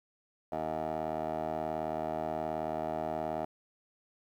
15% pulse tone with band-pass filter, 78.7 Hz, D#2, 20 cents sharp, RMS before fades -35 dBFS, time 0.52-3.45 s, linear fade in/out 5 ms, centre 620 Hz, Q 4.6, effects 11-bit

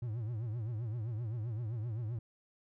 triangle tone with vibrato, 113.4 Hz, A#2, 47 cents flat, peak -33 dBFS, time 0.02-2.19 s, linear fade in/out 5 ms, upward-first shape triangle, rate 7.7 Hz, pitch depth 180 cents each way, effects none

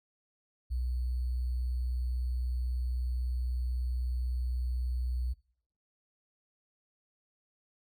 sine tone with sample-and-hold, 61.9 Hz, B1, 5 cents sharp, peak -29 dBFS, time 0.7-5.34 s, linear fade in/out 20 ms, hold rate 4410 Hz, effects noise-tail reverb RT60 0.6 s tail -22 dB re dry + MP3 96 kbps

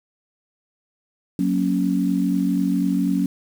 sine chord, F# major, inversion none, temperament equal, 185 / 233.1 / 277.2 Hz, F#3 / A#3 / C#4, 0 / 0 / 0 cents, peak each -21 / -25 / -21 dBFS, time 1.39-3.26 s, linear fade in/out 2 ms, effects 7-bit

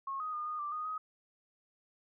sine tone with pitch steps, 1088 / 1251 / 1217 / 1230 / 1177 / 1236 / 1259 Hz, C#6 / D#6 / D#6 / D#6 / D6 / D#6 / D#6, -33 / +9 / -39 / -20 / +3 / -12 / +20 cents, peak -35 dBFS, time 0.07-0.98 s, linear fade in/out 5 ms, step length 130 ms, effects none

